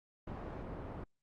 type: low-pass noise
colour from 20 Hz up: pink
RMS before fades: -44 dBFS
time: 0.27-1.04 s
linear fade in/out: 5 ms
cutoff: 990 Hz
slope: 12 dB/octave
effects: Opus 48 kbps